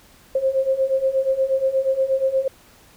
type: beating tone pair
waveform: sine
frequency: 527 / 535.4 Hz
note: C5 / C5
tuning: +12 / +40 cents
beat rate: 8.4 Hz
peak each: -22 / -19 dBFS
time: 0.35-2.48 s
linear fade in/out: 5 ms
effects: pink hiss -51 dBFS RMS until 2.96 s